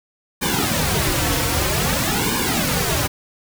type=noise with flanger; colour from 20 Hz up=pink; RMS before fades=-20 dBFS; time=0.41-3.08 s; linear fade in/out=20 ms; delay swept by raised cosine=1.5 to 5 ms; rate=0.52 Hz; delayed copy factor=-1; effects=none